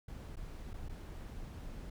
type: noise with dropouts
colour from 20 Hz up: brown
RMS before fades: -45 dBFS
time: 0.08-1.9 s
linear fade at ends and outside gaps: 5 ms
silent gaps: 0.358-0.368 / 0.734-0.739 / 0.886-0.893 s
effects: none